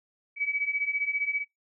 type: beating tone pair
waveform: sine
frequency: 2270 / 2285 Hz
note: C#7 / D7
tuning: +41 / -48 cents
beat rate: 15 Hz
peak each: -31 / -28 dBFS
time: 0.36-1.45 s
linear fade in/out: 50 ms
effects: noise-tail reverb RT60 0.2 s tail -25 dB re dry